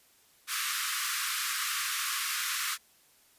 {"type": "high-pass noise", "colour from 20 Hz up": "pink", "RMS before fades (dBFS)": -32, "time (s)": [0.47, 2.78], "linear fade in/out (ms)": 50, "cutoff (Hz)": 1100, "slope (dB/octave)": 96, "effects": ["white hiss -63 dBFS RMS until 3.38 s", "resampled to 32000 Hz"]}